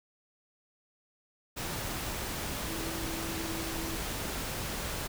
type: tone in noise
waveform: sine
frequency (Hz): 327.9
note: E4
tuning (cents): -9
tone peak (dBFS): -39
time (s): 2.67-3.97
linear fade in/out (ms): 20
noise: pink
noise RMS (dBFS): -36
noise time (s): 1.56-5.08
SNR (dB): -6
effects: none